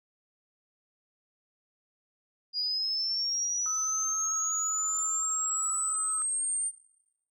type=linear sweep; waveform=sine; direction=up; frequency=4839 to 8830 Hz; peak=-27 dBFS; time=2.53-6.72 s; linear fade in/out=50 ms
type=tone; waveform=sine; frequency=1288 Hz; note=E6; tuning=41 cents flat; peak=-36 dBFS; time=3.66-6.22 s; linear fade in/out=0 ms
effects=noise-tail reverb RT60 0.9 s tail -21 dB re dry + tanh soft clip ceiling -20 dBFS